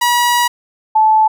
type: tone pair in turn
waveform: sawtooth / sine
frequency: 965 / 870.5 Hz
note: B5 / A5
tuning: -40 / -19 cents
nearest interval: major second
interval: 179 cents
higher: first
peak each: -7 / -7 dBFS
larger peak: neither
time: 0.01-0.48 / 0.95-1.28 s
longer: first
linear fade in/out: 10 ms
effects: none